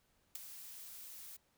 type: noise with ADSR envelope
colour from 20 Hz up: blue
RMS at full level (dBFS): -40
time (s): 0.35-1.37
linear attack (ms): 5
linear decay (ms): 10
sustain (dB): -11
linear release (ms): 11
effects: pink hiss -75 dBFS RMS until 1.57 s